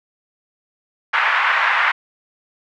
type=band-pass noise; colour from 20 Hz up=white; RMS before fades=-17 dBFS; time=1.13-1.92 s; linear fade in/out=10 ms; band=900 to 2100 Hz; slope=24 dB/octave; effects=none